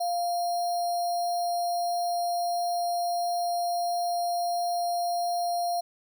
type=tone with sample-and-hold; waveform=sine; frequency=698.5 Hz; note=F5; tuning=in tune; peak=-25 dBFS; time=0-5.81 s; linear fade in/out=10 ms; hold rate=4900 Hz; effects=none